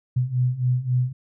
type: beating tone pair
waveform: sine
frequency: 123.47 / 127.17 Hz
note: B2 / C3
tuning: 0 / -49 cents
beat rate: 3.7 Hz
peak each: -24 / -21 dBFS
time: 0.16-1.13 s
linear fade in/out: 10 ms
effects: none